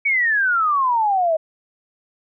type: exponential sweep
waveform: sine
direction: down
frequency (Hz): 2283 to 622.3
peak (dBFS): -15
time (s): 0.05-1.37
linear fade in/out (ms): 10
effects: none